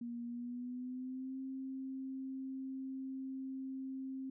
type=tone with pitch glide; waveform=sine; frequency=237.5 to 265 Hz; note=A#3 to C4; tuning=+33 to +22 cents; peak=-40 dBFS; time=0.01-4.3 s; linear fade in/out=5 ms; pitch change=+189 cents; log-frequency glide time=0.25-1.39 s; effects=none